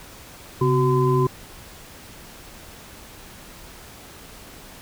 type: tone cluster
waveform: sine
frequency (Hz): 134.5 / 256 / 375.2 / 1021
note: C3 / C4 / F#4 / C6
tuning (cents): +48 / -38 / +24 / -43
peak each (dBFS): -19 / -28 / -20 / -24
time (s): 0.61-1.27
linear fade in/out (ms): 5
effects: pink hiss -43 dBFS RMS until 4.81 s